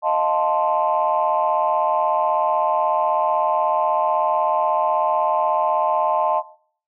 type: chord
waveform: sine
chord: F dominant seventh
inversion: third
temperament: equal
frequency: 622.3 / 698.5 / 880 / 1046.5 Hz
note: Eb5 / F5 / A5 / C6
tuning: 0 / 0 / 0 / 0 cents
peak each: -21 / -23 / -20 / -22 dBFS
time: 0.02-6.43 s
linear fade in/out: 50 ms
effects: noise-tail reverb RT60 0.5 s tail -17 dB re dry + tanh soft clip ceiling -8 dBFS